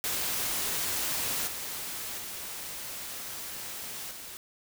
white noise with level steps, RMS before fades -31 / -37 / -39 / -43 dBFS, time 0.04-4.37 s, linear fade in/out 0 ms, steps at 1.47 / 2.18 / 4.11 s, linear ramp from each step 5 ms, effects none

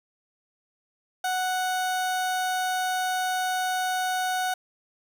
30% pulse tone, 740 Hz, F#5, in tune, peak -22 dBFS, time 1.24-4.54 s, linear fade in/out 5 ms, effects none

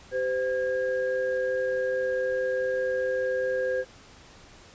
sine tone cluster, 388.3 / 513 / 1628 Hz, G4 / C5 / G#6, -16 / -34 / -35 cents, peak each -34 / -25 / -34 dBFS, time 0.11-3.85 s, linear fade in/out 50 ms, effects pink hiss -51 dBFS RMS until 4.74 s + resampled to 16000 Hz

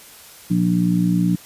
harmonic tone, 59 Hz, A#1, 22 cents sharp, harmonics 2 / 3 / 4 / 5, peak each -26 / -16 / -28 / -22 dBFS, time 0.5-1.36 s, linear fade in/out 10 ms, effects white hiss -43 dBFS RMS until 1.45 s + resampled to 32000 Hz

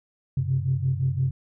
sine tone cluster, 94.9 / 129.7 / 135.5 Hz, F#2 / C3 / C#3, +44 / -15 / -39 cents, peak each -29 / -25 / -24 dBFS, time 0.37-1.31 s, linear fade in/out 5 ms, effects tanh soft clip ceiling -13 dBFS

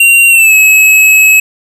square tone with pitch glide, 2758 to 2573 Hz, F7 to E7, -22 to -43 cents, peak -3 dBFS, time 0-1.4 s, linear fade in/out 5 ms, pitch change -121 cents, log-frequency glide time 0.29-0.54 s, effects none

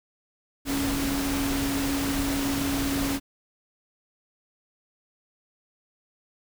sine tone in noise, 277.2 Hz, C#4, in tune, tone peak -26 dBFS, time 0.65-3.2 s, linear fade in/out 50 ms, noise pink, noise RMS -30 dBFS, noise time 0.65-3.2 s, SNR +1 dB, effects none

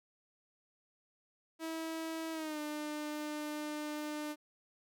sawtooth tone with pitch glide, 323.8 to 300.4 Hz, E4 to D4, -31 to +39 cents, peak -34 dBFS, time 1.59-4.36 s, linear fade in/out 50 ms, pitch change -130 cents, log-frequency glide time 2.32-2.59 s, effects none

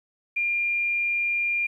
sine tone, 2400 Hz, D7, 37 cents sharp, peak -22 dBFS, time 0.36-1.67 s, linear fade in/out 10 ms, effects 10-bit

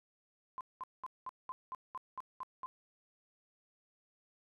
sine tone bursts, 1033 Hz, C6, 22 cents flat, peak -39 dBFS, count 10, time 0.58-2.66 s, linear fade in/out 0 ms, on 28 ms, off 200 ms, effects none

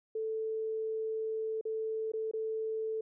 sine tone with dropouts, 440.7 Hz, A4, 3 cents sharp, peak -32 dBFS, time 0.15-3.01 s, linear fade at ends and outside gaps 5 ms, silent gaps 1.612-1.652 / 2.119-2.135 / 2.313-2.335 s, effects none

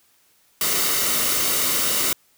white noise with comb filter, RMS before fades -21 dBFS, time 0.61-2.13 s, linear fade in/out 2 ms, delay 1.2 ms, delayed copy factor -0.5, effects white hiss -60 dBFS RMS until 2.37 s

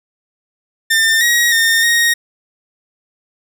sawtooth tone with pitch steps, 1798 / 1896 / 1823 / 1869 Hz, A6 / A#6 / A#6 / A#6, +37 / +29 / -39 / +4 cents, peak -7 dBFS, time 0.9-2.14 s, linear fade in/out 10 ms, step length 310 ms, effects none

